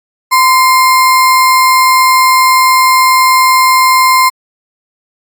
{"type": "tone with sample-and-hold", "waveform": "sine", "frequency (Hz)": 1030, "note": "C6", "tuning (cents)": -28, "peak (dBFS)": -4, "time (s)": [0.31, 4.3], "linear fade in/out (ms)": 20, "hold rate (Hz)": 3150, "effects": ["AAC 64 kbps"]}